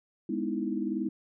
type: chord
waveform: sine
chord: E major seventh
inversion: first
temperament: just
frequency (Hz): 206 / 247.2 / 309 / 329.6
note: G#3 / B3 / D#4 / E4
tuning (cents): -14 / +2 / -12 / 0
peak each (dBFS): -34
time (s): 0.29-1.09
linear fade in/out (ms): 5
effects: none